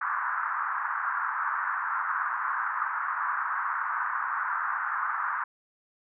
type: band-pass noise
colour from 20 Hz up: pink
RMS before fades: -30 dBFS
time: 0.01-5.44 s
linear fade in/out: 5 ms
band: 1000 to 1600 Hz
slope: 48 dB/octave
effects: none